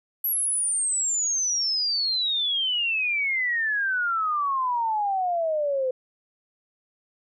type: exponential sweep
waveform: sine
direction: down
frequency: 11840 to 505 Hz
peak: -22 dBFS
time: 0.24-5.91 s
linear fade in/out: 5 ms
effects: none